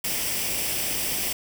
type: noise with comb filter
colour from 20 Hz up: white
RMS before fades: -27 dBFS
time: 0.04-1.33 s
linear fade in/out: 5 ms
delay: 0.37 ms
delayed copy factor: +0.55
effects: none